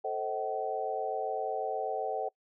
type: chord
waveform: sine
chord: A diminished seventh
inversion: none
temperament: just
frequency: 440 / 528 / 633.6 / 760.3 Hz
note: A4 / C5 / Eb5 / Gb5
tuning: 0 / +16 / +31 / +47 cents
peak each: -36 / -38 / -38 / -34 dBFS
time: 0.04-2.29 s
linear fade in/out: 10 ms
effects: noise-tail reverb RT60 0.1 s tail -25 dB re dry